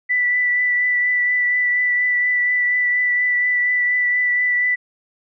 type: tone with vibrato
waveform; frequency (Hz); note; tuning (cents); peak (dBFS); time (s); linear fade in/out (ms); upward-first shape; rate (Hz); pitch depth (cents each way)
sine; 1975.5; B6; 0; -15; 0.09-4.76; 20; triangle; 4.2; 16
effects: none